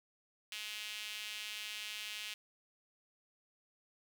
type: tone with high-pass filter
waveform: sawtooth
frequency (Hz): 211.9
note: G#3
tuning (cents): +35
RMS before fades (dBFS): -44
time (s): 0.52-2.34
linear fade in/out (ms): 2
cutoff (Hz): 2800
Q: 2.7
effects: none